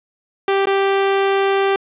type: tone with dropouts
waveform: sawtooth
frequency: 392 Hz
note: G4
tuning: in tune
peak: -10 dBFS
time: 0.48-1.76 s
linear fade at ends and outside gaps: 2 ms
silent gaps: 0.656-0.67 s
effects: resampled to 8000 Hz + 8-bit